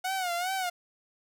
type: tone with vibrato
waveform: sawtooth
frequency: 728 Hz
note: F#5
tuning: 28 cents flat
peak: -25 dBFS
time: 0.04-0.7 s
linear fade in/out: 10 ms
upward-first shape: sine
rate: 2.5 Hz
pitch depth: 100 cents each way
effects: none